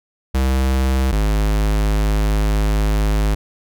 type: tone pair in turn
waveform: square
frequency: 65.7 / 52.15 Hz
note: C2 / G#1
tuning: +8 / +8 cents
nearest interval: major third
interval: 400 cents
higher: first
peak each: -15 dBFS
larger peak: neither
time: 0.34-1.12 / 1.12-3.35 s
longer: second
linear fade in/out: 10 ms
effects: none